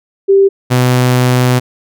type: tone pair in turn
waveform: sine / sawtooth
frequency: 392.2 / 125.66 Hz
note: G4 / B2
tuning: +1 / +30 cents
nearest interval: octave + minor sixth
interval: 1971 cents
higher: first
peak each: -4 dBFS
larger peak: neither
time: 0.28-0.49 / 0.7-1.6 s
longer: second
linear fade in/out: 20 ms
effects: none